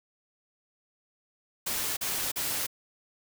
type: noise bursts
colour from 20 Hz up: white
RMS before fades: -31 dBFS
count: 3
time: 1.66-2.668 s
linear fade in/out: 10 ms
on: 310 ms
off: 39 ms
effects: none

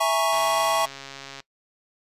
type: chord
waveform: square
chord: A# half-diminished seventh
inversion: second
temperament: equal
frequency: 659.3 / 830.6 / 932.3 / 1108.7 Hz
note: E5 / G#5 / A#5 / C#6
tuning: 0 / 0 / 0 / 0 cents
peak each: -25 / -27 / -29 / -25 dBFS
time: 0-0.86 s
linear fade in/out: 10 ms
type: click train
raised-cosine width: 0.2 ms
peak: -21 dBFS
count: 148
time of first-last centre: 0.33-1.403 s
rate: 137 Hz
effects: noise-tail reverb RT60 0.1 s tail -22 dB re dry + resampled to 32000 Hz

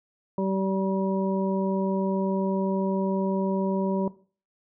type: harmonic tone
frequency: 192.4 Hz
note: G3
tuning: 32 cents flat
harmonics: 1 / 2 / 3 / 5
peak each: -26 / -29 / -31 / -33 dBFS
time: 0.38-4.08 s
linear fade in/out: 2 ms
effects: noise-tail reverb RT60 0.4 s tail -17 dB re dry

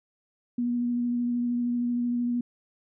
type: tone with vibrato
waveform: sine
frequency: 241.4 Hz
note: B3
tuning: 39 cents flat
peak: -24 dBFS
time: 0.58-2.41 s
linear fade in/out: 5 ms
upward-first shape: triangle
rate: 13 Hz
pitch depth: 17 cents each way
effects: none

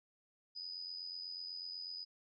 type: tone with amplitude modulation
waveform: sine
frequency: 4978 Hz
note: D#8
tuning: in tune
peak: -40 dBFS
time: 0.55-2.05 s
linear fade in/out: 20 ms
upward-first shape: sine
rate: 88.1 Hz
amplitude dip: 60%
effects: none

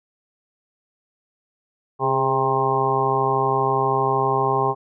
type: harmonic tone with a mistuned harmonic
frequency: 132.6 Hz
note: C3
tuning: 23 cents sharp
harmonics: 1 / 2 / 3 / 4 / 5 / 6 / 7 / 8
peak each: -27 / -34 / -23 / -32 / -30 / -23 / -26 / -23 dBFS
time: 1.99-4.75 s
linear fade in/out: 50 ms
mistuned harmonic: 3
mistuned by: +31 cents
effects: none

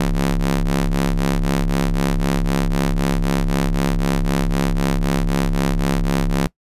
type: ring-modulated tone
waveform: sawtooth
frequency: 69.3 Hz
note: C#2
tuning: in tune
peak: -9 dBFS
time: 0-6.47 s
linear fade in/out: 0 ms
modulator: 102 Hz
effects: noise-tail reverb RT60 0.1 s tail -21 dB re dry + resampled to 32000 Hz

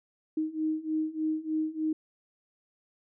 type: beating tone pair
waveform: sine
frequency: 311.1 / 314.4 Hz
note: D#4 / D#4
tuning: 0 / +18 cents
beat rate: 3.3 Hz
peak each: -32 / -30 dBFS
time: 0.37-1.93 s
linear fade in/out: 5 ms
effects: none

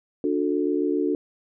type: chord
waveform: sine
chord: D major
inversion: none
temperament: equal with one note detuned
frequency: 293.7 / 360.9 / 440 Hz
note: D4 / F#4 / A4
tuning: 0 / -43 / 0 cents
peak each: -24 / -25 / -27 dBFS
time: 0.24-1.15 s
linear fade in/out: 2 ms
effects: none

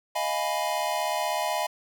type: chord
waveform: square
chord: F half-diminished seventh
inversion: third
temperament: equal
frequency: 622.3 / 698.5 / 830.6 / 987.8 Hz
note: Eb5 / F5 / Ab5 / Cb6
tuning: 0 / 0 / 0 / 0 cents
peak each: -32 dBFS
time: 0.15-1.67 s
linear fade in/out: 10 ms
effects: none

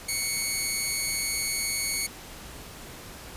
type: tone pair together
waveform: 10% pulse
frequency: 2096 / 2224 Hz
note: C7 / C#7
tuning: +2 / +5 cents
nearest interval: minor second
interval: 103 cents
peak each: -28 / -18 dBFS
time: 0.08-2.07 s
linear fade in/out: 10 ms
effects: pink hiss -43 dBFS RMS until 3.36 s + resampled to 32000 Hz

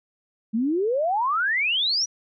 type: exponential sweep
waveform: sine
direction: up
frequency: 210.6 to 5920 Hz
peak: -20 dBFS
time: 0.53-2.06 s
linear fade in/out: 20 ms
effects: none

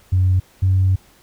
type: tone pair in turn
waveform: sine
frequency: 92.5 / 94.23 Hz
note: F#2 / F#2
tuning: 0 / +32 cents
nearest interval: unison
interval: 32 cents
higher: second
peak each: -11 dBFS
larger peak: neither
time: 0.12-0.4 / 0.62-0.96 s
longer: second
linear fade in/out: 10 ms
effects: tanh soft clip ceiling -8 dBFS + pink hiss -52 dBFS RMS until 1.22 s

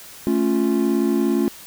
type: chord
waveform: triangle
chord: A augmented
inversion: none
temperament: equal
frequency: 220 / 277.2 / 349.2 Hz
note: A3 / C#4 / E#4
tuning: 0 / 0 / 0 cents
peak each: -19 dBFS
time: 0.27-1.48 s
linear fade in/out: 0 ms
effects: white hiss -41 dBFS RMS until 1.66 s

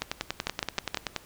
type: two click trains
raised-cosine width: 0.2 ms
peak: -11 / -10 dBFS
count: 13 / 4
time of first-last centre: 0.02-1.163 / 0.47-0.945 s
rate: 10.5 / 6.31 Hz
effects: pink hiss -53 dBFS RMS until 1.25 s

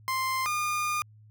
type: tone pair in turn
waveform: 30% pulse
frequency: 1046.5 / 1214.1 Hz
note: C6 / D#6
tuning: 0 / -43 cents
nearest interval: minor third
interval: 257 cents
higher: second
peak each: -24 dBFS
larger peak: neither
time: 0.08-0.46 / 0.46-1.02 s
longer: second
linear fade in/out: 0 ms
effects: added 107 Hz sine -51 dBFS peak until 1.3 s

